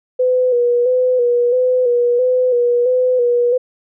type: tone with vibrato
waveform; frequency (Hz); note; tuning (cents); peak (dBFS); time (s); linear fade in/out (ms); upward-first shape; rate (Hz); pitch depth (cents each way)
sine; 493.9; B4; 0; -11; 0.19-3.58; 10; square; 1.5; 40
effects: none